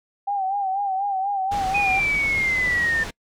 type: tone with vibrato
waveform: sine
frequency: 784 Hz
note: G5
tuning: in tune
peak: -21 dBFS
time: 0.27-2 s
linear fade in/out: 10 ms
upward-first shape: sine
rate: 4.1 Hz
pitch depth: 69 cents each way
type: low-pass noise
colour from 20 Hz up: pink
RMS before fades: -33 dBFS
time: 1.51-3.11 s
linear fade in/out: 10 ms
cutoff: 6200 Hz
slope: 12 dB/octave
type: linear sweep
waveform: sine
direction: down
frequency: 2500 to 1783 Hz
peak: -19 dBFS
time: 1.74-3.04 s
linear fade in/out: 10 ms
effects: noise-tail reverb RT60 0.1 s tail -26 dB re dry